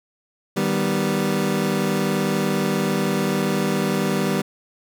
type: chord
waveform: 25% pulse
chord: Eb augmented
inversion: none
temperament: equal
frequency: 155.56 / 196 / 246.9 Hz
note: Eb3 / G3 / B3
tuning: 0 / 0 / 0 cents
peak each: -22 / -18 / -22 dBFS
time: 0.56-4.42 s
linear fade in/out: 10 ms
effects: none